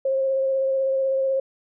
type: tone with vibrato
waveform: sine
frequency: 535 Hz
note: C5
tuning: 38 cents sharp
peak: -19 dBFS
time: 0.05-1.4 s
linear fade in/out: 5 ms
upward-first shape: sine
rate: 16 Hz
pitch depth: 15 cents each way
effects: none